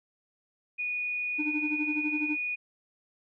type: tone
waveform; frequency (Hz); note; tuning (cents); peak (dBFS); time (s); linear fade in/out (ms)
sine; 2463; D#7; -18; -29; 0.78-2.56; 20
type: tone with tremolo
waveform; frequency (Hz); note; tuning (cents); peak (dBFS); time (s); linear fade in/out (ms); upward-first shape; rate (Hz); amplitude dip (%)
triangle; 301.5; D4; +46; -25; 1.38-2.37; 20; sine; 12; 80
effects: none